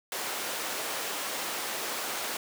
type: high-pass noise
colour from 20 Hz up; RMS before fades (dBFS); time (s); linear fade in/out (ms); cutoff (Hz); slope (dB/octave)
pink; -34; 0.12-2.37; 2; 490; 12
effects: none